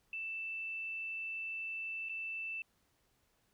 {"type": "tone with dropouts", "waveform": "sine", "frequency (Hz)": 2654, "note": "E7", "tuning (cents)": 11, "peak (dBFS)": -38, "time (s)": [0.13, 2.62], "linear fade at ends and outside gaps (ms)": 2, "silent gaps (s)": [2.088, 2.094], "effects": ["pink hiss -75 dBFS RMS until 3.53 s"]}